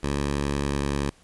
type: tone with pitch glide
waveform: 10% pulse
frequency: 71 to 70.43 Hz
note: C#2 to C#2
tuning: +42 to +28 cents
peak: -16 dBFS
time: 0.03-1.1 s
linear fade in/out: 5 ms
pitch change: -14 cents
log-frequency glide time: 0.54-0.78 s
effects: pink hiss -57 dBFS RMS until 1.23 s + resampled to 24000 Hz